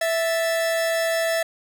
45% pulse tone pair together, 659 / 1759.3 Hz, E5 / A6, -1 / -1 cents, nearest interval octave + perfect fourth, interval 1700 cents, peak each -21 / -28 dBFS, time 0.01-1.43 s, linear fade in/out 5 ms, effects none

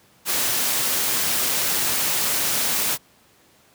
white noise, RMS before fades -22 dBFS, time 0.25-2.98 s, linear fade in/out 50 ms, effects pink hiss -56 dBFS RMS until 3.74 s + high-pass 100 Hz 12 dB/octave

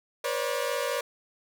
sawtooth tone cluster, 484.3 / 539 / 583 Hz, B4 / C#5 / D5, -34 / -49 / -13 cents, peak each -28 dBFS, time 0.24-1.01 s, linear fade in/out 5 ms, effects none

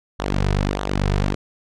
sawtooth tone with flanger, 49 Hz, G1, in tune, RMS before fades -21 dBFS, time 0.19-1.35 s, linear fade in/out 10 ms, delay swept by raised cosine 0.4 to 3.7 ms, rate 1.6 Hz, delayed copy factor -0.7, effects low-pass 6000 Hz 12 dB/octave

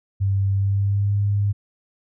sine tone with pitch glide, 98 to 101.51 Hz, G2 to G#2, 0 to -39 cents, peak -17 dBFS, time 0.2-1.53 s, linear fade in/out 20 ms, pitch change +61 cents, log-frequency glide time 0.53-1.15 s, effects none

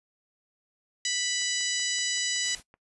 harmonic tone, 988 Hz, B5, in tune, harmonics 2 / 3 / 4 / 5 / 6 / 7 / 8, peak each -34 / -34 / -34 / -34 / -34 / -34 / -34 dBFS, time 1.05-2.55 s, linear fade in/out 2 ms
click train, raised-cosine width 0.5 ms, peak -37 dBFS, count 8, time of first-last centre 1.42-2.741 s, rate 5.3 Hz
white noise, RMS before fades -45 dBFS, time 2.41-2.63 s, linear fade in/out 50 ms
brown noise with exponential growth, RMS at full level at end -46 dBFS, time 2.48-2.6 s, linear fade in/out 1 ms, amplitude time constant 26 ms
effects noise-tail reverb RT60 0.1 s tail -20 dB re dry + resampled to 24000 Hz

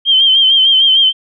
sine tone with vibrato, 3136 Hz, G7, in tune, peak -6 dBFS, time 0.05-1.13 s, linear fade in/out 50 ms, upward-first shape sine, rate 6.6 Hz, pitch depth 50 cents each way, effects none

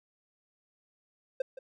triangle tone with echo, 523.3 Hz, C5, in tune, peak -24 dBFS, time 1.4-1.42 s, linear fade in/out 5 ms, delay 170 ms, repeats 1, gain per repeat -14 dB, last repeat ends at 1.59 s, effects none

